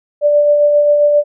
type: tone with tremolo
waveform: sine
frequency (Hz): 587.3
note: D5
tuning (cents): 0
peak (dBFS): -6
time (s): 0.21-1.24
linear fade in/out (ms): 50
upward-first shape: sine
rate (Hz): 7.5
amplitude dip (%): 30
effects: none